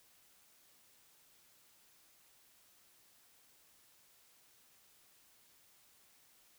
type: silence
effects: white hiss -67 dBFS RMS until 6.58 s